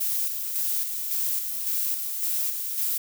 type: noise with tremolo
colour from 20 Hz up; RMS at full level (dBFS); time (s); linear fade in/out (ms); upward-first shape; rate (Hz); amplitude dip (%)
violet; -26; 0-2.98; 10; square; 1.8; 40
effects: none